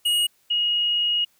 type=tone pair in turn; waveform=square / sine; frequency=2881 / 2881 Hz; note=F#7 / F#7; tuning=-47 / -47 cents; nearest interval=unison; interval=0 cents; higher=neither; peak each=-19 dBFS; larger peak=neither; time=0.05-0.27 / 0.5-1.25 s; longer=second; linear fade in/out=10 ms; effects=white hiss -63 dBFS RMS until 1.39 s